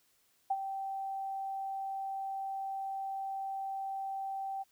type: tone with ADSR envelope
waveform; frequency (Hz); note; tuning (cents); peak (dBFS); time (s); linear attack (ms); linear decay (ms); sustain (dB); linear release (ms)
sine; 778; G5; -13; -26; 0.5-4.64; 9; 47; -9; 25
effects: white hiss -71 dBFS RMS until 4.71 s